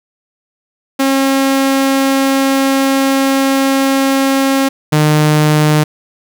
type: tone pair in turn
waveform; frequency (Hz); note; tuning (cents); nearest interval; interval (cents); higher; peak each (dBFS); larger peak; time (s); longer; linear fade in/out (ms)
sawtooth; 270.7 / 151.93; C#4 / D#3; -41 / -41; minor seventh; 1000; first; -6 / -4; second; 0.99-4.69 / 4.92-5.84; first; 10
effects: none